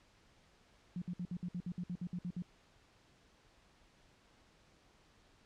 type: tone bursts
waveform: sine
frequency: 177.1 Hz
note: F3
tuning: 24 cents sharp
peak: -37 dBFS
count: 13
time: 0.96-2.422 s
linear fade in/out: 2 ms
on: 58 ms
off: 59 ms
effects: pink hiss -67 dBFS RMS until 5.45 s + low-pass 6000 Hz 12 dB/octave